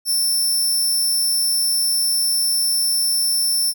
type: tone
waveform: 15% pulse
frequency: 5370 Hz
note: E8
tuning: 31 cents sharp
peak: -11 dBFS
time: 0.05-3.74 s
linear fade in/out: 50 ms
effects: none